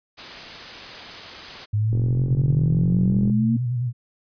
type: noise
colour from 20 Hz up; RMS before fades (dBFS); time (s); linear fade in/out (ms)
white; -36; 0.17-1.66; 20
type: exponential sweep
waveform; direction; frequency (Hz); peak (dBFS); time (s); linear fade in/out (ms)
sine; up; 103.3 to 232.8; -18; 1.73-3.57; 10
type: click train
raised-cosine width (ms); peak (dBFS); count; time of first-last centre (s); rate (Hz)
3; -17; 63; 1.93-3.299; 45.3
type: tone with vibrato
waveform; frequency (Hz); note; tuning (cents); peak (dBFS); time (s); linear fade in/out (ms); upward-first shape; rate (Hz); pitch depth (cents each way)
sine; 122.5; B2; -14; -21; 2.25-3.93; 50; square; 9.6; 47
effects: resampled to 11025 Hz